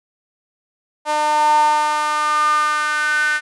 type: tone with high-pass filter sweep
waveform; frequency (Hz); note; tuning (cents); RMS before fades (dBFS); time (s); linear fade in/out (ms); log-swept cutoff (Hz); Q
sawtooth; 301.7; D4; +47; -17; 1.05-3.41; 50; 770 to 1600; 8.5
effects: resampled to 24000 Hz